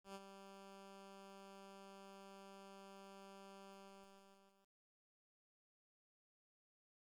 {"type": "tone with ADSR envelope", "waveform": "10% pulse", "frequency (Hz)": 195.6, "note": "G3", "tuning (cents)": -4, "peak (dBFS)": -40, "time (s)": [0.04, 4.72], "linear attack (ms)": 110, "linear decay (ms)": 38, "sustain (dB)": -9, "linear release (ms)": 1000, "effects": ["low-pass 11000 Hz 12 dB/octave", "12-bit"]}